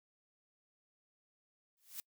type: noise with exponential growth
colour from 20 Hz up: blue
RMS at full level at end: -41 dBFS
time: 1.77-2 s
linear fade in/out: 0 ms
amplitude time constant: 48 ms
effects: noise-tail reverb RT60 0.1 s tail -26 dB re dry